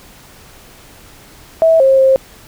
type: tone with pitch steps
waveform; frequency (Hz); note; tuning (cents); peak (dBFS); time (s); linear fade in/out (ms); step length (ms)
sine; 651 / 535 / 531; E5 / C5 / C5; -22 / +38 / +25; -6; 1.62-2.16; 0; 180
effects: pink hiss -41 dBFS RMS until 2.47 s